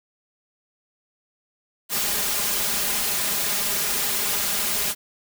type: noise with comb filter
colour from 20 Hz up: white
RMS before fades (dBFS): -24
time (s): 1.89-4.95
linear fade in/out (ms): 50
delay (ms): 4.9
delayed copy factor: +0.8
effects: none